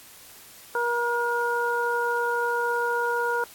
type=harmonic tone; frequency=476.3 Hz; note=A#4; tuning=37 cents sharp; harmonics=1 / 2 / 3; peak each=-27 / -27 / -27 dBFS; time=0.75-3.44 s; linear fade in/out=2 ms; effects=white hiss -48 dBFS RMS until 3.54 s + AAC 64 kbps